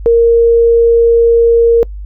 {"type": "tone", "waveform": "sine", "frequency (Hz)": 465, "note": "A#4", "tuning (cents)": -4, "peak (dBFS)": -4, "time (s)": [0.06, 1.83], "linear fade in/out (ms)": 0, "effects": ["noise-tail reverb RT60 0.1 s tail -24 dB re dry", "added 50 Hz sine -22 dBFS peak until 2.05 s"]}